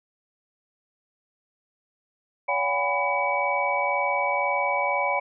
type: tone cluster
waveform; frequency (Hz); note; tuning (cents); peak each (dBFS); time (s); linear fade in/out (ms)
sine; 569 / 727 / 809 / 991 / 2276; C#5 / F#5 / G#5 / B5 / C#7; +45 / -31 / -46 / +6 / +45; -28 / -30 / -30 / -27 / -27; 2.48-5.2; 10
effects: none